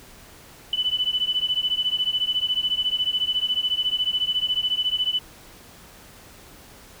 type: beating tone pair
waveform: sine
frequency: 2986 / 3000 Hz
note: F#7 / F#7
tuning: +15 / +23 cents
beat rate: 14 Hz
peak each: -24 dBFS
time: 0.73-5.19 s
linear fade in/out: 2 ms
effects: pink hiss -47 dBFS RMS until 7 s